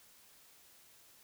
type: silence
effects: white hiss -62 dBFS RMS until 1.23 s